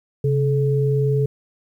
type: tone pair together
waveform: sine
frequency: 135.6 / 430.5 Hz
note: C#3 / A4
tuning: -38 / -38 cents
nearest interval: octave + minor sixth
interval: 2000 cents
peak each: -17 / -21 dBFS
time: 0.24-1.26 s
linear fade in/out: 5 ms
effects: 9-bit